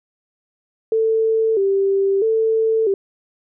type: tone with vibrato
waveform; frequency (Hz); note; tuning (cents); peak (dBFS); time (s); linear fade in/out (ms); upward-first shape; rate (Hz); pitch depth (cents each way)
sine; 417.5; G#4; +9; -14; 0.92-2.94; 2; square; 0.77; 110
effects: none